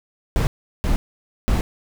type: noise bursts at uneven times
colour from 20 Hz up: brown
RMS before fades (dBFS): -18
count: 3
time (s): 0.36-0.47 / 0.84-0.96 / 1.48-1.61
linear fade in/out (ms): 0
effects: none